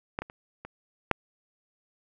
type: clicks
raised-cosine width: 0.5 ms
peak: -15 / -20 / -30 / -25 / -6 dBFS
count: 5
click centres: 0.189 / 0.22 / 0.299 / 0.65 / 1.113 s
effects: none